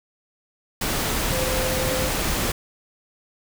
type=tone in noise; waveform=sine; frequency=517 Hz; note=C5; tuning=21 cents flat; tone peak=-26 dBFS; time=1.32-2.09 s; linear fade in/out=5 ms; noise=pink; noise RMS=-24 dBFS; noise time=0.81-2.52 s; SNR=-5 dB; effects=none